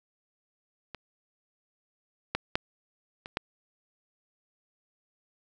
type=clicks; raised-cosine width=0.3 ms; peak=-23 / -11 / -9 / -23 / -12 dBFS; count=5; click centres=0.947 / 2.35 / 2.555 / 3.259 / 3.371 s; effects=none